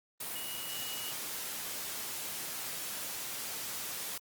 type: tone in noise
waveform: sine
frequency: 2907 Hz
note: F#7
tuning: 31 cents flat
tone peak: -43 dBFS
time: 0.35-1.12 s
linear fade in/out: 5 ms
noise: white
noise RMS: -39 dBFS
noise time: 0.2-4.18 s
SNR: -7 dB
effects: high-pass 100 Hz 12 dB/octave + Opus 32 kbps